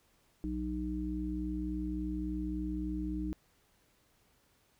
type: harmonic tone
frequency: 61.74 Hz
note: B1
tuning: in tune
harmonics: 1 / 3 / 5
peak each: -38 / -40 / -36 dBFS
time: 0.44-3.33 s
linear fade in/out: 0 ms
effects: pink hiss -70 dBFS RMS until 4.79 s